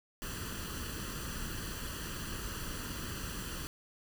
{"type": "noise with comb filter", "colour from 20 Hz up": "pink", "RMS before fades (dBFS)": -40, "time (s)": [0.22, 3.67], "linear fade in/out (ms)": 0, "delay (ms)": 0.67, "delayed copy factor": 0.7, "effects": []}